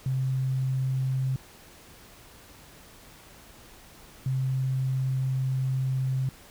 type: tone pair in turn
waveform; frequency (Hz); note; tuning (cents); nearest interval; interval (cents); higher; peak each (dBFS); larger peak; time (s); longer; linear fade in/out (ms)
sine; 131.5 / 131.5; C3 / C3; +9 / +9; unison; 0; neither; -24; neither; 0.06-1.36 / 4.26-6.29; second; 2
effects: pink hiss -51 dBFS RMS until 6.5 s